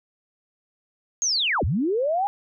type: linear two-way sweep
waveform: sine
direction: down then up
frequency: 6640 to 58.8 to 827 Hz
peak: -20 dBFS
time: 1.22-2.27 s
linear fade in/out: 0 ms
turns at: 1.64 s
effects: none